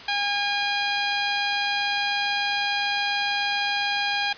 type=tone; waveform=10% pulse; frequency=813 Hz; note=G#5; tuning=37 cents flat; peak=-14 dBFS; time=0.08-4.33 s; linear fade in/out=5 ms; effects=white hiss -41 dBFS RMS until 4.37 s + resampled to 11025 Hz